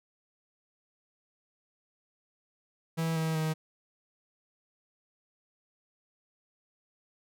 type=tone with pitch steps; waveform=45% pulse; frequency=163.3 / 160.4 / 157.56 Hz; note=E3 / E3 / D#3; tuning=-16 / -47 / +22 cents; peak=-28 dBFS; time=2.97-3.54 s; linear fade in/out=20 ms; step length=190 ms; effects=none